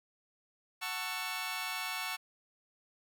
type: chord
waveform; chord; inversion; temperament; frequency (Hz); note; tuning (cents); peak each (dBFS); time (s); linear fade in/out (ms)
15% pulse; F# minor seventh; none; just; 740 / 888 / 1110 / 1332; F#5 / A5 / C#6 / E6; 0 / +16 / +2 / +18; -36 / -36 / -35 / -37; 0.81-2.17; 20
effects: none